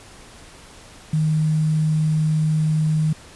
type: tone with quantisation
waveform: sine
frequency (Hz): 155.56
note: D#3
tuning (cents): 0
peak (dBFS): -16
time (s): 1.13-3.13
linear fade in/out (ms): 5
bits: 7
effects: pink hiss -44 dBFS RMS until 3.35 s + resampled to 24000 Hz